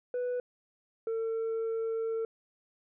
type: tone pair in turn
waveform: sine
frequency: 493.9 / 450.8 Hz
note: B4 / A4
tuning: 0 / +42 cents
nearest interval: major second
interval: 158 cents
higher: first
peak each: -27 dBFS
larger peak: neither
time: 0.14-0.4 / 1.07-2.25 s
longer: second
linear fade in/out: 2 ms
effects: tanh soft clip ceiling -29 dBFS